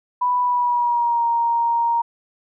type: tone with pitch glide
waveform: sine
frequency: 987.8 to 934.5 Hz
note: B5 to A#5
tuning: 0 to +4 cents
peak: -16 dBFS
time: 0.21-2.02 s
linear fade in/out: 10 ms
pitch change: -96 cents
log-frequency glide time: 0.41-1.25 s
effects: none